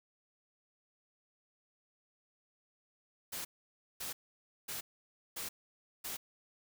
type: noise bursts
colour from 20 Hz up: white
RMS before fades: -41 dBFS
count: 5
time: 3.32-6.17 s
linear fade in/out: 10 ms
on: 130 ms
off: 550 ms
effects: none